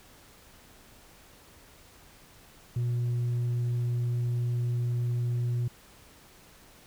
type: tone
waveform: sine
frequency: 120.7 Hz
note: B2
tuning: 39 cents flat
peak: -23 dBFS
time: 2.76-5.68 s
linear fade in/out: 5 ms
effects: tanh soft clip ceiling -25 dBFS + pink hiss -55 dBFS RMS until 6.86 s